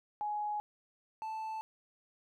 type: tone pair in turn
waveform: sine / triangle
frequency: 837 / 878.9 Hz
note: G#5 / A5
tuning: +13 / -2 cents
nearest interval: minor second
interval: 85 cents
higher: second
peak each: -33 / -35 dBFS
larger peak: first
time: 0.21-0.6 / 1.22-1.61 s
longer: neither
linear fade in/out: 0 ms
effects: none